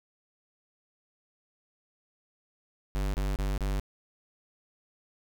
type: tone bursts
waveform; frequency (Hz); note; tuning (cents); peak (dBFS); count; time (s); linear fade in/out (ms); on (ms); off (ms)
square; 49; G1; 0; -28; 4; 2.95-3.797; 0; 190; 29
effects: none